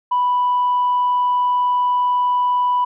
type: tone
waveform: sine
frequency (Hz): 987.8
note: B5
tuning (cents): 0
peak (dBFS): -13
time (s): 0.11-2.85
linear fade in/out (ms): 10
effects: tanh soft clip ceiling -11 dBFS